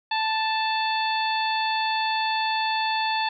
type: harmonic tone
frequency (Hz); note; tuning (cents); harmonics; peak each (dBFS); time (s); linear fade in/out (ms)
880; A5; 0; 1 / 2 / 3 / 4 / 5; -24 / -31 / -31 / -32 / -33; 0.11-3.29; 5
effects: none